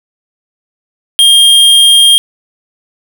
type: tone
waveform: square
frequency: 3218 Hz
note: G7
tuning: 45 cents sharp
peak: -3 dBFS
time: 1.19-2.18 s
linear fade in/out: 0 ms
effects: none